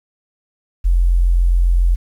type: tone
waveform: sine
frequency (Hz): 43.65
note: F1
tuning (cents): 0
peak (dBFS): -10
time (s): 0.84-1.96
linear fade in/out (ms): 20
effects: 8-bit